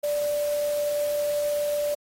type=tone in noise; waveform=sine; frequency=587.3 Hz; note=D5; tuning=in tune; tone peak=-23 dBFS; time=0.03-1.95 s; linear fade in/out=10 ms; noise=white; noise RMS=-39 dBFS; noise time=0.03-1.95 s; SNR=+13 dB; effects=AAC 48 kbps